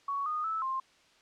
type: tone with pitch steps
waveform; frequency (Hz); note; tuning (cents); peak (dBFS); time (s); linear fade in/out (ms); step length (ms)
sine; 1118 / 1232 / 1310 / 1056; C#6 / D#6 / E6 / C6; +14 / -17 / -11 / +16; -30; 0.08-0.8; 5; 180
effects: white hiss -63 dBFS RMS until 1.21 s + low-pass 5000 Hz 12 dB/octave